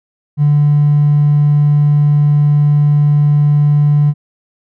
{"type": "tone with hard clipping", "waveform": "triangle", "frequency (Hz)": 146.83, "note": "D3", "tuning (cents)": 0, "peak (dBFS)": -7, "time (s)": [0.37, 4.14], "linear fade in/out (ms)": 50, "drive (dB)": 3, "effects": []}